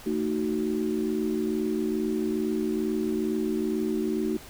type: chord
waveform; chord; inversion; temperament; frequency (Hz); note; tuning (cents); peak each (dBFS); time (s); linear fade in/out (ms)
sine; D# diminished; second; just; 224 / 311.1 / 373.4; A3 / D#4 / F#4; +31 / 0 / +16; -29; 0.06-4.37; 5
effects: pink hiss -46 dBFS RMS until 4.49 s